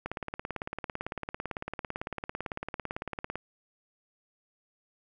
click train, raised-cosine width 0.5 ms, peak -19 dBFS, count 60, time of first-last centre 0.06-3.356 s, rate 17.9 Hz, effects none

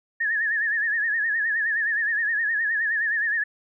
sine tone with vibrato, 1760 Hz, A6, in tune, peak -21 dBFS, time 0.2-3.44 s, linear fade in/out 10 ms, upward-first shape sine, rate 9.6 Hz, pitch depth 100 cents each way, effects none

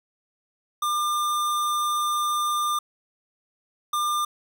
square tone bursts at uneven times, 1199 Hz, D6, 36 cents sharp, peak -23 dBFS, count 2, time 0.82-2.79 / 3.93-4.25 s, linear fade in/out 5 ms, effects none

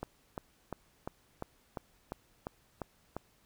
click train, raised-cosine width 1 ms, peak -23 dBFS, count 10, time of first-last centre 0.03-3.166 s, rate 2.87 Hz, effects pink hiss -68 dBFS RMS until 3.45 s

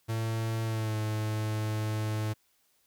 45% pulse tone with pitch glide, 112.4 to 108.07 Hz, A2 to A2, +37 to -31 cents, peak -29 dBFS, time 0.08-2.34 s, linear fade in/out 20 ms, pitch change -68 cents, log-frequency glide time 0.65-0.96 s, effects white hiss -70 dBFS RMS until 2.86 s

